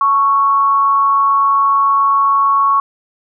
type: tone with amplitude modulation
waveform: sine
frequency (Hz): 1108.7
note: C#6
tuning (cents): 0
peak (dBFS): -7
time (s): 0.01-2.8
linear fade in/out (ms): 2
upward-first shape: sine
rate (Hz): 227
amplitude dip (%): 45
effects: none